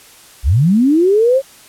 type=linear sweep; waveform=sine; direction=up; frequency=49 to 552 Hz; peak=-8 dBFS; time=0.43-1.42 s; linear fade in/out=50 ms; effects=white hiss -42 dBFS RMS until 1.68 s + low-pass 12000 Hz 12 dB/octave